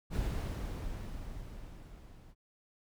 brown noise with level ramp, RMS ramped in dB -32 to -54 dBFS, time 0.1-2.35 s, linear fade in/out 50 ms, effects none

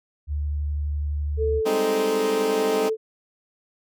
sine tone with vibrato, 73.42 Hz, D2, in tune, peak -23 dBFS, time 0.27-1.62 s, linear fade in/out 50 ms, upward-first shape sine, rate 12 Hz, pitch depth 14 cents each way
sine tone, 440.1 Hz, A4, in tune, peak -21 dBFS, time 1.37-2.97 s, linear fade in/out 50 ms
15% pulse chord, Ab major seventh, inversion third, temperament equal, 196 / 207.7 / 261.6 / 311.1 Hz, G3 / Ab3 / C4 / Eb4, 0 / 0 / 0 / 0 cents, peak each -27 / -25 / -22 / -22 dBFS, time 1.65-2.9 s, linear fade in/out 20 ms
effects none

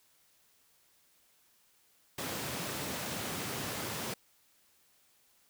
pink high-pass noise, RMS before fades -38 dBFS, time 2.18-4.14 s, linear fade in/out 5 ms, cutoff 100 Hz, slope 24 dB/octave, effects white hiss -68 dBFS RMS until 5.49 s

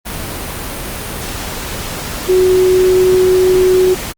sine tone in noise, 370 Hz, F#4, in tune, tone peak -7 dBFS, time 2.28-3.95 s, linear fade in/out 20 ms, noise pink, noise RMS -23 dBFS, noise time 0.05-4.13 s, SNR +13 dB, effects Opus 32 kbps

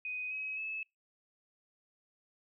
sine tone with pitch steps, 2500 / 2547 / 2600 Hz, D#7 / D#7 / E7, +8 / +40 / -24 cents, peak -36 dBFS, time 0.05-0.83 s, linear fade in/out 2 ms, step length 260 ms, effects noise-tail reverb RT60 0.2 s tail -26 dB re dry

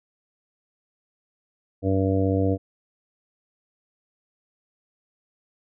harmonic tone, 96.1 Hz, G2, 34 cents flat, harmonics 1 / 2 / 3 / 4 / 5 / 6 / 7, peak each -23 / -30 / -24 / -35 / -26 / -33 / -32 dBFS, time 1.82-2.58 s, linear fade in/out 50 ms, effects none

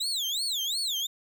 35% pulse tone with vibrato, 3729 Hz, A#7, in tune, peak -26 dBFS, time 0-1.07 s, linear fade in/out 10 ms, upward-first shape sine, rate 2.8 Hz, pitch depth 300 cents each way, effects none

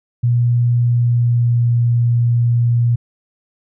sine tone with pitch glide, 120.3 to 118.99 Hz, B2 to A#2, -45 to +36 cents, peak -11 dBFS, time 0.23-2.96 s, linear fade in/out 10 ms, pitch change -19 cents, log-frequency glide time 0.78-1.76 s, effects none

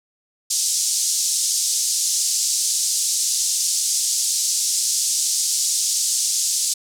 pink band-pass noise, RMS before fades -21 dBFS, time 0.5-6.74 s, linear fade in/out 10 ms, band 5300 to 9100 Hz, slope 24 dB/octave, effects none

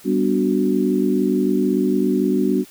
sine chord, G major seventh, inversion none, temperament equal, 196 / 246.9 / 293.7 / 370 Hz, G3 / B3 / D4 / F#4, 0 / 0 / 0 / 0 cents, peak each -21 dBFS, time 0.04-2.65 s, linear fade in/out 50 ms, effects white hiss -46 dBFS RMS until 2.7 s

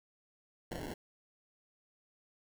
white noise with sample-and-hold, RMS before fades -42 dBFS, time 0.71-0.94 s, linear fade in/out 5 ms, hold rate 1225 Hz, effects none

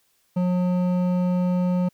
sine tone with hard clipping, 180 Hz, F#3, 47 cents flat, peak -21 dBFS, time 0.36-1.89 s, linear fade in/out 10 ms, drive 10 dB, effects white hiss -66 dBFS RMS until 1.93 s

